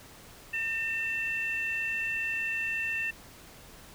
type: tone pair together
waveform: sine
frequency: 1812.7 / 2681 Hz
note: A#6 / E7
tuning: -49 / +29 cents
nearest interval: perfect fifth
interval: 678 cents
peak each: -32 / -30 dBFS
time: 0.53-3.11 s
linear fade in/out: 10 ms
effects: tanh soft clip ceiling -22 dBFS + pink hiss -51 dBFS RMS until 3.94 s